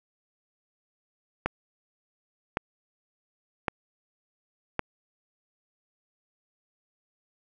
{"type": "click train", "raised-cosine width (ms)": 0.5, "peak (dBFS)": -10, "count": 4, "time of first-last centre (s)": [1.46, 4.793], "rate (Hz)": 0.9, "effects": []}